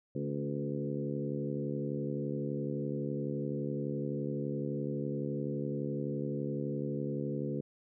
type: harmonic tone with a mistuned harmonic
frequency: 71.8 Hz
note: D2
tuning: 39 cents flat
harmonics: 2 / 3 / 4 / 5 / 6 / 7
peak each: -37 / -39 / -40 / -41 / -42 / -42 dBFS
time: 0.15-7.61 s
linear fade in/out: 5 ms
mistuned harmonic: 4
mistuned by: -31 cents
effects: none